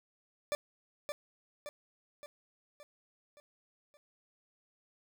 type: tone with echo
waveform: 40% pulse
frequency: 587.3 Hz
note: D5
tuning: in tune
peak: -30 dBFS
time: 0.52-0.55 s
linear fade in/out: 0 ms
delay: 570 ms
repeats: 6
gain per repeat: -5 dB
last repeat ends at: 3.97 s
effects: none